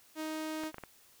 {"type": "tone", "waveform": "sawtooth", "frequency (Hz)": 312.9, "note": "D#4", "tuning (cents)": 10, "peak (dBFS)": -32, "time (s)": [0.15, 0.72], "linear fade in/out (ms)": 50}
{"type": "clicks", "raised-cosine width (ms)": 0.5, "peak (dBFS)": -28, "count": 4, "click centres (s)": [0.636, 0.744, 0.783, 0.837]}
{"effects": ["white hiss -62 dBFS RMS until 1.2 s"]}